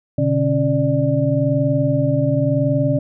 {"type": "tone cluster", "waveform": "sine", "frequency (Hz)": [124.5, 145.4, 275.9, 590], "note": ["B2", "D3", "C#4", "D5"], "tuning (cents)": [14, -17, -8, 8], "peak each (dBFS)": -20, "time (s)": [0.18, 2.99], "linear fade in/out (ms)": 5, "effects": []}